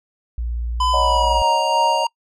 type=tone; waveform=sine; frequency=58.6 Hz; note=A#1; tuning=10 cents sharp; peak=-21 dBFS; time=0.38-1.42 s; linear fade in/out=0 ms
type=tone with pitch glide; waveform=square; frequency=1008 to 935.1 Hz; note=B5 to A#5; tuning=+35 to +5 cents; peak=-17 dBFS; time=0.8-2.07 s; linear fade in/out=5 ms; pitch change=-130 cents; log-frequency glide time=0.93-1.47 s
type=chord; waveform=sine; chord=D# minor seventh; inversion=third; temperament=equal; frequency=554.4 / 622.3 / 740 / 932.3 Hz; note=C#5 / D#5 / F#5 / A#5; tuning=0 / 0 / 0 / 0 cents; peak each=-25 / -23 / -26 / -26 dBFS; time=0.93-2.05 s; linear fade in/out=10 ms
effects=noise-tail reverb RT60 0.1 s tail -26 dB re dry + low-pass 6000 Hz 12 dB/octave